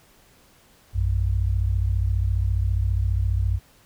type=tone pair together; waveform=sine; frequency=59.15 / 93.9 Hz; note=A#1 / F#2; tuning=+26 / +26 cents; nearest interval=minor sixth; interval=800 cents; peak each=-22 dBFS; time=0.93-3.6 s; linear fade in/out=50 ms; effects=pink hiss -56 dBFS RMS until 3.85 s